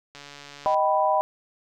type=click train; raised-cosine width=0.2 ms; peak=-25 dBFS; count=86; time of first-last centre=0.15-0.744 s; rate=143 Hz
type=chord; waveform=sine; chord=Eb augmented; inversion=none; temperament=equal with one note detuned; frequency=622.3 / 777.2 / 987.8 Hz; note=Eb5 / G5 / B5; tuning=0 / -15 / 0 cents; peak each=-23 dBFS; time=0.66-1.21 s; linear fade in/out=0 ms
effects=none